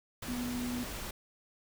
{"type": "tone in noise", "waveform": "sine", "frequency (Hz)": 245.4, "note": "B3", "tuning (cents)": -11, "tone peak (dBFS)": -34, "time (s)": [0.28, 0.84], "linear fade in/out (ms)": 5, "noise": "pink", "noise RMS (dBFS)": -41, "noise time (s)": [0.22, 1.11], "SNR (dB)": 4, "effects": []}